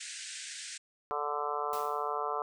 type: band-pass noise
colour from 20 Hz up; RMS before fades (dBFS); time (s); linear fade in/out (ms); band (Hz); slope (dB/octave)
white; -43; 0-0.78; 10; 1500 to 9100; 96
type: harmonic tone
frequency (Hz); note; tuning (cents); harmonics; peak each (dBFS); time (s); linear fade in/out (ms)
146.83; D3; 0; 3 / 4 / 5 / 6 / 7 / 8 / 9; -38 / -42 / -38 / -42 / -37 / -38 / -39; 1.11-2.42; 0
type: noise with exponential decay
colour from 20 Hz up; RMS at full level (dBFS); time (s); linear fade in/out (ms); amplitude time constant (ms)
white; -43; 1.73-2.19; 1; 100
effects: none